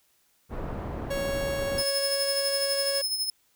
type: low-pass noise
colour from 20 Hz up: pink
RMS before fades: -34 dBFS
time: 0.49-1.84 s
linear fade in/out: 50 ms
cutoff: 950 Hz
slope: 12 dB/octave
type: tone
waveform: 45% pulse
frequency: 554.4 Hz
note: C#5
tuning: in tune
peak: -28 dBFS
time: 1.1-3.02 s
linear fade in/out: 10 ms
type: tone with tremolo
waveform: sawtooth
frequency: 5190 Hz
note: E8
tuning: 28 cents flat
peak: -22 dBFS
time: 1.78-3.3 s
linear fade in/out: 2 ms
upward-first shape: sine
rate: 12 Hz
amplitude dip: 55%
effects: white hiss -67 dBFS RMS until 3.55 s